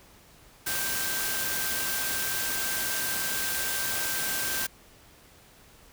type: tone in noise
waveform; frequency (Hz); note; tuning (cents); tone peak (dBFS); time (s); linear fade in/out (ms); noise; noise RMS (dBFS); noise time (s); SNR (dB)
sine; 1568; G6; 0; -35; 0.66-4.67; 10; white; -30; 0.66-4.67; -8
effects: pink hiss -55 dBFS RMS until 5.92 s